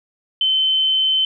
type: tone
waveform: sine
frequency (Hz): 3071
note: G7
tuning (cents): -36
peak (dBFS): -14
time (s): 0.41-1.25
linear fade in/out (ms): 2
effects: none